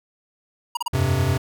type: tone bursts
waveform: square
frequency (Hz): 953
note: A#5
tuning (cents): +38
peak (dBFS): -22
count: 3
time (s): 0.75-0.881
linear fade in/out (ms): 5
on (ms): 21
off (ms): 34
type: chord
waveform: square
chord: F suspended second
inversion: none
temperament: equal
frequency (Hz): 87.31 / 98 / 130.81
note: F2 / G2 / C3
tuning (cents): 0 / 0 / 0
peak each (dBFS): -25 / -24 / -22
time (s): 0.93-1.38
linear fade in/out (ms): 10
effects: none